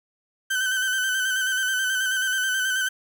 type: tone with vibrato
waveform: 35% pulse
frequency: 1531 Hz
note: G6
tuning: 41 cents flat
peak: -20 dBFS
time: 0.5-2.89 s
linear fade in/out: 10 ms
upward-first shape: square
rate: 9.3 Hz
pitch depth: 32 cents each way
effects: 9-bit